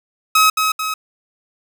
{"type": "tone with echo", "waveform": "sawtooth", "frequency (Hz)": 1276, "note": "D#6", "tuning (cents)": 43, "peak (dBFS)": -6, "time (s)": [0.35, 0.5], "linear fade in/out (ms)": 5, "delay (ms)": 220, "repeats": 2, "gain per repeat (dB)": -5, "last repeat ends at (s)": 0.94, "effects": []}